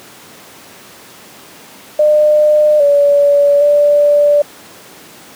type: tone with pitch steps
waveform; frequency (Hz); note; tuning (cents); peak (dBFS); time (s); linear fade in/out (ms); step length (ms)
sine; 603 / 573 / 584; D5 / D5 / D5; +46 / -43 / -10; -6; 1.99-4.42; 5; 810
effects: pink hiss -37 dBFS RMS until 5.35 s + high-pass 200 Hz 12 dB/octave